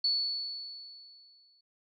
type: tone with exponential decay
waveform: sine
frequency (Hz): 4435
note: C#8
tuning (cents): 0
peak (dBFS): -24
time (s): 0.04-1.61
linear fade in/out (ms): 5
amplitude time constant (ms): 340
effects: none